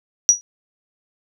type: tone with exponential decay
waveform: sine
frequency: 5800 Hz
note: F#8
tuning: 35 cents flat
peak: -4 dBFS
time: 0.29-0.41 s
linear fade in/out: 0 ms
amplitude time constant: 26 ms
effects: none